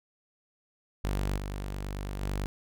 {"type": "tone with level steps", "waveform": "sawtooth", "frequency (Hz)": 49, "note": "G1", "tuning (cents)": 0, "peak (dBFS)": [-24, -30, -26], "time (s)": [1.04, 2.46], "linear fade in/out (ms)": 0, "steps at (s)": [1.37, 2.21], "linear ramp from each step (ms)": 10, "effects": []}